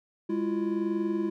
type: tone cluster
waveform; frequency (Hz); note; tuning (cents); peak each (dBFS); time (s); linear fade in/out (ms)
triangle; 204.8 / 334.2 / 355; G#3 / E4 / F4; -24 / +24 / +28; -30 / -26 / -32; 0.29-1.3; 10
effects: none